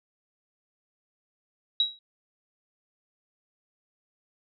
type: tone with exponential decay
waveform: sine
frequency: 3859 Hz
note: B7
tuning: 41 cents flat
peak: -17 dBFS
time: 1.8-1.99 s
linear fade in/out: 2 ms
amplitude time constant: 41 ms
effects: none